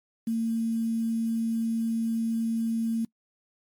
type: tone with quantisation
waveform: sine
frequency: 227.3 Hz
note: A#3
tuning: 43 cents flat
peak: -24 dBFS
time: 0.27-3.05 s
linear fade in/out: 5 ms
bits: 8
effects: noise-tail reverb RT60 0.1 s tail -24 dB re dry + MP3 96 kbps